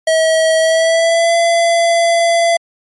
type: tone with pitch glide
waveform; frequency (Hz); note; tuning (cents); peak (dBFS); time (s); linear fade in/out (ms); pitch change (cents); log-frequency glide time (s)
square; 642 to 677; E5 to E5; -46 to +46; -10; 0.07-2.57; 5; +92; 0.59-1.35
effects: MP3 48 kbps

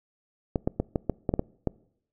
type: clicks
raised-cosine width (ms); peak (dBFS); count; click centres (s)
2; -11; 9; 0.558 / 0.675 / 0.8 / 0.958 / 1.097 / 1.292 / 1.339 / 1.394 / 1.673
effects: noise-tail reverb RT60 0.7 s tail -24 dB re dry

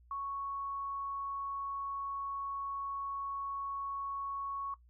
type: tone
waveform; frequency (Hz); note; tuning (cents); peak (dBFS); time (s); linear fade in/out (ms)
sine; 1108.7; C#6; 0; -36; 0.11-4.74; 2
effects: noise-tail reverb RT60 0.1 s tail -17 dB re dry + added 60 Hz sine -59 dBFS peak until 4.89 s

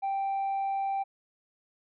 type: tone with tanh clipping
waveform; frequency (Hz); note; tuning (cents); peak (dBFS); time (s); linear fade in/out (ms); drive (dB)
sine; 784; G5; 0; -28; 0.02-1.04; 20; 1
effects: none

